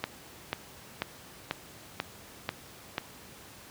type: click train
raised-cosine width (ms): 0.3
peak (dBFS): -13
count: 7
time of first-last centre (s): 0.04-2.981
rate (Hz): 2.04
effects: pink hiss -50 dBFS RMS until 3.7 s + high-pass 80 Hz 12 dB/octave